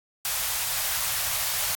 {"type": "band-stop noise", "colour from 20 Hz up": "white", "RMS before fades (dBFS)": -27, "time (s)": [0.25, 1.75], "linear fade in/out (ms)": 0, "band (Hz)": [130, 600], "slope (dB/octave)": 24, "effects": ["AAC 64 kbps"]}